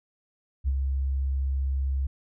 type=tone with ADSR envelope; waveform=sine; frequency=67.6 Hz; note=C#2; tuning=43 cents flat; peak=-19 dBFS; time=0.64-2.07 s; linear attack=39 ms; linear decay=43 ms; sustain=-4 dB; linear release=8 ms; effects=tanh soft clip ceiling -18 dBFS